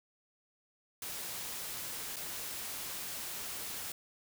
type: noise with dropouts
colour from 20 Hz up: white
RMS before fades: -41 dBFS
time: 1.02-3.92 s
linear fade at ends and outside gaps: 2 ms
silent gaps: 2.16-2.166 s
effects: none